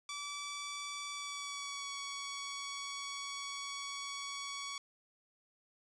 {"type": "tone with pitch glide", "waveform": "10% pulse", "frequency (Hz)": [1154, 1123.1], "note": ["D6", "C#6"], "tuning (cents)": [-31, 22], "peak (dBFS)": -32, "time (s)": [0.09, 4.78], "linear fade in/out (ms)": 2, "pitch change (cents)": -47, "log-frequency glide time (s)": [1.12, 1.92], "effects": ["resampled to 22050 Hz", "11-bit"]}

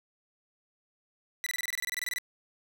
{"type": "tone bursts", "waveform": "sawtooth", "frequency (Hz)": 1975.5, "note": "B6", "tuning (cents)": 0, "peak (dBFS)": -27, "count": 16, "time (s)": [1.44, 2.184], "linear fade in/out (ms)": 0, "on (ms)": 24, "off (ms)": 24, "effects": []}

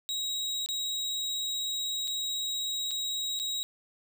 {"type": "tone with dropouts", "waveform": "35% pulse", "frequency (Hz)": 3821, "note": "A#7", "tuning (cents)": 42, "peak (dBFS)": -28, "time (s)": [0.09, 3.63], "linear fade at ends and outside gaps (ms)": 0, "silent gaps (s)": [[0.661, 0.688], [2.074, 2.078], [2.909, 2.914], [3.391, 3.398]], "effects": []}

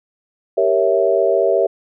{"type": "chord", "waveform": "sine", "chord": "G diminished seventh", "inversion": "none", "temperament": "equal", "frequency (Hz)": [392, 466.2, 554.4, 659.3], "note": ["G4", "Bb4", "Db5", "Fb5"], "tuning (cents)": [0, 0, 0, 0], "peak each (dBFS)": [-18, -19, -18, -17], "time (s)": [0.57, 1.67], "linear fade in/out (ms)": 10, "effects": []}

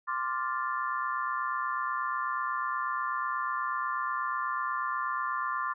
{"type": "chord", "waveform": "sine", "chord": "D minor seventh", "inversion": "third", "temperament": "equal", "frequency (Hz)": [1046.5, 1174.7, 1396.9, 1760], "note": ["C6", "D6", "F6", "A6"], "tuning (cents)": [0, 0, 0, 0], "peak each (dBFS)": [-33, -33, -37, -38], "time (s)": [0.07, 5.74], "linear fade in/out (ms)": 20, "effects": []}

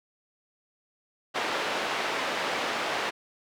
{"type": "band-pass noise", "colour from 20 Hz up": "pink", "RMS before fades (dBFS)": -30, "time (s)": [1.34, 3.11], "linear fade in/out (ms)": 20, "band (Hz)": [470, 3300], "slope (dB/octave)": 12, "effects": []}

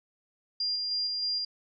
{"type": "tone with tremolo", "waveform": "sine", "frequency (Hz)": 4800, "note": "D8", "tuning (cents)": 37, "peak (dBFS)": -27, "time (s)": [0.6, 1.45], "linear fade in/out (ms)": 5, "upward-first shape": "square", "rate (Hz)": 3.2, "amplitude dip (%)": 25, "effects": []}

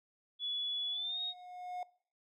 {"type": "tone with pitch glide", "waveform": "sine", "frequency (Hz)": [3411, 3741], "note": ["G#7", "A#7"], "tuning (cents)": [46, 5], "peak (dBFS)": -35, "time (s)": [0.39, 1.34], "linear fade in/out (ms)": 50, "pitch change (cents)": 159, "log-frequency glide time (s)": [0.92, 1.2]}
{"type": "tone with exponential growth", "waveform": "triangle", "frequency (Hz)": 722, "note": "F#5", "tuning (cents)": -43, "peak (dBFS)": -34, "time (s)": [0.58, 1.83], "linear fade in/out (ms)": 2, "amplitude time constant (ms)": 270}
{"effects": ["noise-tail reverb RT60 0.5 s tail -21 dB re dry"]}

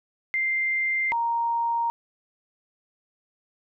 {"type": "tone pair in turn", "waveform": "sine", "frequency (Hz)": [2093, 932.3], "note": ["C7", "A#5"], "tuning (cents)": [0, 0], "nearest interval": "octave + major second", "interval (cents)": 1400, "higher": "first", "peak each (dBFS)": -22, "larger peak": "neither", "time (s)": [[0.34, 1.12], [1.12, 1.9]], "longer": "neither", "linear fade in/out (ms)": 0, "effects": []}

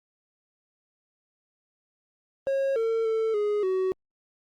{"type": "tone with pitch steps", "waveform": "triangle", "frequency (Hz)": [544, 452.5, 445, 416.1, 375.4], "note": ["C#5", "A4", "A4", "G#4", "F#4"], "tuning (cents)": [-33, 48, 20, 3, 25], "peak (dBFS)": -21, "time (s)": [2.47, 3.92], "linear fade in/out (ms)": 0, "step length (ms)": 290, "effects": ["Opus 32 kbps"]}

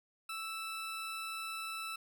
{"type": "tone", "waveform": "20% pulse", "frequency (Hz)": 1318.5, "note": "E6", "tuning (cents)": 0, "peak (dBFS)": -34, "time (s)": [0.29, 1.96], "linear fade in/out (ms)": 5, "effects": []}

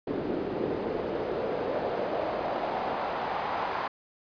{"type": "noise with band-pass filter sweep", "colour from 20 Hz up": "pink", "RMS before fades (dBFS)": -31, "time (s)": [0.07, 3.88], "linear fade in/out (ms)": 5, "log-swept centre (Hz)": [340, 950], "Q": 2.2, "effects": ["resampled to 11025 Hz"]}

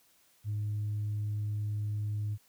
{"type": "tone", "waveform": "sine", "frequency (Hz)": 104.8, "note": "G#2", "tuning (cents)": 16, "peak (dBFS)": -29, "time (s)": [0.44, 2.38], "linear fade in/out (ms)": 50, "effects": ["tanh soft clip ceiling -28 dBFS", "white hiss -66 dBFS RMS until 2.48 s"]}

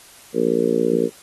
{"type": "harmonic tone", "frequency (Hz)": 57.8, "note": "A#1", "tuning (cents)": -14, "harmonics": [3, 4, 5, 6, 7, 8, 9], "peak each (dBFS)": [-29, -24, -25, -25, -22, -20, -31], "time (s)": [0.33, 1.1], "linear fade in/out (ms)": 50, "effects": ["white hiss -46 dBFS RMS until 1.22 s", "AAC 32 kbps"]}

